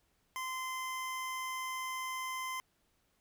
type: tone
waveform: 25% pulse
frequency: 1035 Hz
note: C6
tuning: 19 cents flat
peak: -33 dBFS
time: 0.36-2.6 s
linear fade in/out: 0 ms
effects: pink hiss -75 dBFS RMS until 3.2 s